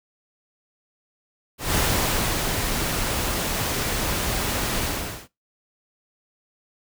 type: noise with ADSR envelope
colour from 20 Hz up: pink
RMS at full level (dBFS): -21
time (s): 1.58-5.28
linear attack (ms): 170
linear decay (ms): 700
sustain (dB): -4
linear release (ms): 440
effects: noise-tail reverb RT60 0.2 s tail -20 dB re dry